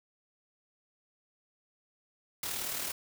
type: noise with amplitude modulation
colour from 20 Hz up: white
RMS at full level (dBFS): -34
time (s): 2.43-2.92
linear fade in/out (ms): 2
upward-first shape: sine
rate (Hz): 38.5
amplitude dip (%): 45
effects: none